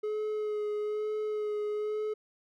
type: tone with vibrato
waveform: triangle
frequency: 423.6 Hz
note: G#4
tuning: 34 cents sharp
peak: -28 dBFS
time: 0.03-2.14 s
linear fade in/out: 10 ms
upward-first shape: sine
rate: 1.1 Hz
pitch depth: 18 cents each way
effects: none